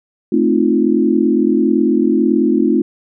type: chord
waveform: sine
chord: F dominant seventh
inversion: first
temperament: equal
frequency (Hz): 220 / 261.6 / 311.1 / 349.2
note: A3 / C4 / Eb4 / F4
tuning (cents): 0 / 0 / 0 / 0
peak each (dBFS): -16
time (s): 0.32-2.82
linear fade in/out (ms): 5
effects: none